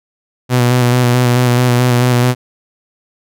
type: tone with vibrato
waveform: sawtooth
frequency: 123.47 Hz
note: B2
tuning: in tune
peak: -5 dBFS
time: 0.49-2.35 s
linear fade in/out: 50 ms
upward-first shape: square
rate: 4.6 Hz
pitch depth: 23 cents each way
effects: none